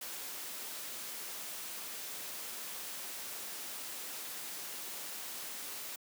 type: noise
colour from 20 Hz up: white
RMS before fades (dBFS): -43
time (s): 0.01-5.96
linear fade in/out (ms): 5
effects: high-pass 200 Hz 12 dB/octave